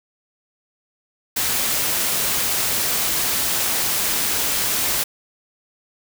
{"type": "noise", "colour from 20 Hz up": "white", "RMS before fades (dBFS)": -21, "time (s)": [1.36, 5.04], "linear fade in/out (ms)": 10, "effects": []}